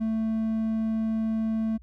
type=tone; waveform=triangle; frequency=221.6 Hz; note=A3; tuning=13 cents sharp; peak=-22 dBFS; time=0-1.78 s; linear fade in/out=20 ms; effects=added 60 Hz sine -47 dBFS peak until 1.82 s